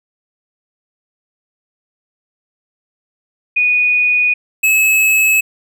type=tone pair in turn; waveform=sine / square; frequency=2470 / 2586 Hz; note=D#7 / E7; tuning=-13 / -34 cents; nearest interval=minor second; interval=79 cents; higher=second; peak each=-10 dBFS; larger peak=neither; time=3.56-4.34 / 4.63-5.41 s; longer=neither; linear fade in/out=10 ms; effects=none